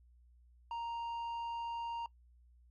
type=tone with tanh clipping; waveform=sine; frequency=932.3 Hz; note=A#5; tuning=in tune; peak=-39 dBFS; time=0.71-2.06 s; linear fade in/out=2 ms; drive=7 dB; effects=noise-tail reverb RT60 0.1 s tail -21 dB re dry + added 60 Hz sine -61 dBFS peak until 2.7 s